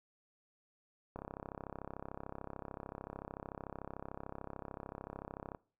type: click train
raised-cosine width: 1 ms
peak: -29 dBFS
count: 148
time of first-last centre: 1.16-5.548 s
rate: 33.5 Hz
effects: noise-tail reverb RT60 0.4 s tail -22 dB re dry